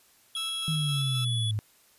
square tone with pitch glide, 3322 to 3408 Hz, G#7 to G#7, 0 to +44 cents, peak -31 dBFS, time 0.35-1.51 s, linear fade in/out 2 ms, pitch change +44 cents, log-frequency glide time 0.92-1.04 s
15% pulse tone with tremolo, 1318.5 Hz, E6, in tune, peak -31 dBFS, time 0.36-1.25 s, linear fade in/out 10 ms, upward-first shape square, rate 3.8 Hz, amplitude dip 40%
sine exponential sweep, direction down, 159.8 to 104 Hz, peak -26 dBFS, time 0.68-1.59 s, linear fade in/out 0 ms
effects white hiss -61 dBFS RMS until 1.98 s + resampled to 32000 Hz

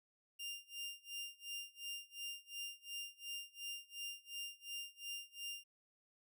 sawtooth tone with tremolo, 2798 Hz, F7, 3 cents sharp, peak -39 dBFS, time 0.39-5.64 s, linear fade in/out 10 ms, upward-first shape sine, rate 2.8 Hz, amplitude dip 95%, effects none

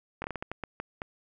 slowing click train, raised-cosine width 0.5 ms, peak -19 dBFS, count 10, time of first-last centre 0.22-1.019 s, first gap 21 ms, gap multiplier 1.34, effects none

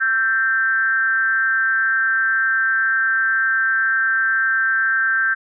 sine tone with frequency modulation, 1568 Hz, G6, in tune, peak -15 dBFS, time 0-5.35 s, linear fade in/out 20 ms, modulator 233 Hz, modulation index 0.58, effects none

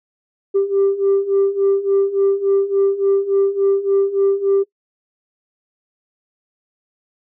sine beating tone pair, 392 / 395.5 Hz, G4 / G4, 0 / +15 cents, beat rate 3.5 Hz, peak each -17 / -14 dBFS, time 0.54-4.64 s, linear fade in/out 20 ms, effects noise-tail reverb RT60 0.1 s tail -21 dB re dry + tanh soft clip ceiling -9 dBFS

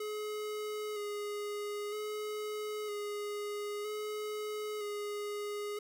square tone with vibrato, 418.6 Hz, G#4, 14 cents sharp, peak -37 dBFS, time 0-5.79 s, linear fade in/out 5 ms, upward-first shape square, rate 0.52 Hz, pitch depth 21 cents each way, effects none

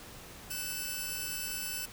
5% pulse tone pair together, 1505.5 / 2637 Hz, F#6 / E7, +30 / 0 cents, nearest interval minor seventh, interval 970 cents, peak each -28 dBFS, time 0.5-1.86 s, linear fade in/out 10 ms, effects pink hiss -49 dBFS RMS until 1.92 s

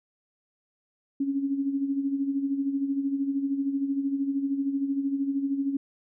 sine tone with tremolo, 276.5 Hz, C#4, 4 cents flat, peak -22 dBFS, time 1.2-5.77 s, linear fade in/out 5 ms, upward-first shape sine, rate 13 Hz, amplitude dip 60%, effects none

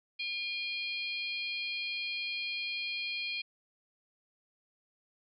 harmonic tone with a mistuned harmonic, 807 Hz, G#5, 50 cents flat, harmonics 3 / 4 / 5 / 6, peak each -36 / -41 / -40 / -48 dBFS, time 0.19-3.42 s, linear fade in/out 10 ms, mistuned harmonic 5, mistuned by +82 cents, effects none

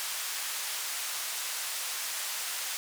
white band-pass noise, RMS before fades -35 dBFS, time 0-2.77 s, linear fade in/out 0 ms, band 880 to 11000 Hz, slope 12 dB/octave, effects none

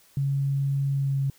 sine tone with pitch glide, 138.59 to 137 Hz, C#3 to C#3, 0 to -20 cents, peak -22 dBFS, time 0.17-1.3 s, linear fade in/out 2 ms, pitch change -20 cents, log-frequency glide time 0.92-1.18 s, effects white hiss -58 dBFS RMS until 1.38 s

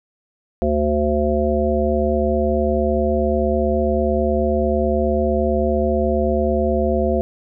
harmonic tone with a mistuned harmonic, 74.6 Hz, D2, 28 cents sharp, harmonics 1 / 3 / 5 / 7 / 9, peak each -22 / -22 / -22 / -22 / -22 dBFS, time 0.62-7.21 s, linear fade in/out 0 ms, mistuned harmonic 1, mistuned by -33 cents, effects none

